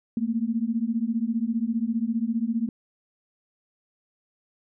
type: beating tone pair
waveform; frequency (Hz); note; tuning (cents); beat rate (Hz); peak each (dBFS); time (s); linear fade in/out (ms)
sine; 221.4 / 236.4; A3 / A#3; +11 / +24; 15; -26; 0.17-2.69; 2
effects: none